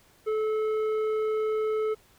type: tone with tanh clipping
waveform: sine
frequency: 433.4 Hz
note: A4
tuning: 26 cents flat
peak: -26 dBFS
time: 0.26-1.95 s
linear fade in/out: 20 ms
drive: 9 dB
effects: pink hiss -60 dBFS RMS until 2.18 s